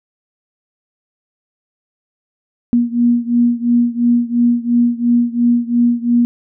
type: beating tone pair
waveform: sine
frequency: 237.8 / 240.7 Hz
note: A#3 / B3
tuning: +35 / -44 cents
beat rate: 2.9 Hz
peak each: -13 / -15 dBFS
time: 2.73-6.25 s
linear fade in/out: 0 ms
effects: none